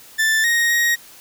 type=tone with pitch steps; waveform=40% pulse; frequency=1765 / 1870 / 1882 Hz; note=A6 / A#6 / A#6; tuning=+5 / +5 / +16 cents; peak=-14 dBFS; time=0.18-0.96 s; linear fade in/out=20 ms; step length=260 ms; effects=white hiss -44 dBFS RMS until 1.2 s